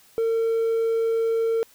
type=tone; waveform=triangle; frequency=454.3 Hz; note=A#4; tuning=45 cents flat; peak=-17 dBFS; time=0.18-1.63 s; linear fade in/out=0 ms; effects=tanh soft clip ceiling -14 dBFS + white hiss -55 dBFS RMS until 1.74 s